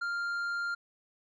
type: tone with tanh clipping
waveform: triangle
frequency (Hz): 1396.9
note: F6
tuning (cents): 0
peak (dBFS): -32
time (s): 0.01-0.75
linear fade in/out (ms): 10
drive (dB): 10
effects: none